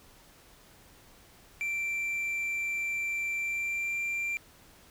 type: tone with pitch glide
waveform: triangle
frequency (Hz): 2349 to 2367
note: D7 to D7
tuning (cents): 0 to +13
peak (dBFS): -28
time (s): 1.61-4.37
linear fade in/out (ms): 0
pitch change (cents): +13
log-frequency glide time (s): 3.38-3.98
effects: pink hiss -57 dBFS RMS until 4.9 s